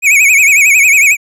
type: tone with vibrato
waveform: square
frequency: 2364 Hz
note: D7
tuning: 11 cents sharp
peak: -5 dBFS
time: 0.02-1.17 s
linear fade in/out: 50 ms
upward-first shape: sine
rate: 11 Hz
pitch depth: 140 cents each way
effects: low-pass 12000 Hz 12 dB/octave

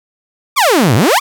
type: exponential two-way sweep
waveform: sawtooth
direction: down then up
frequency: 1244.5 to 98 to 1244.5 Hz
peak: -4 dBFS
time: 0.56-1.2 s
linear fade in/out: 20 ms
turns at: 0.95 s
effects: 7-bit

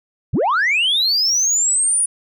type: linear sweep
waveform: sine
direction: up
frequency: 63.5 to 9790 Hz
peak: -12 dBFS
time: 0.33-2.06 s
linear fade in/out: 10 ms
effects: tanh soft clip ceiling -12 dBFS

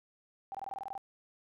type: tone bursts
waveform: sine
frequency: 784 Hz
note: G5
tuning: in tune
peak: -37 dBFS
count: 10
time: 0.52-0.978 s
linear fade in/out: 0 ms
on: 26 ms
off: 22 ms
effects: none

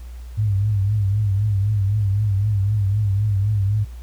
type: tone with vibrato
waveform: sine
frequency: 101.9 Hz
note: G#2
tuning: 32 cents flat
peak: -16 dBFS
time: 0.37-3.85 s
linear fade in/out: 20 ms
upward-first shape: triangle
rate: 3.9 Hz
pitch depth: 110 cents each way
effects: added 60 Hz sine -32 dBFS peak until 4.02 s + pink hiss -52 dBFS RMS until 4.02 s

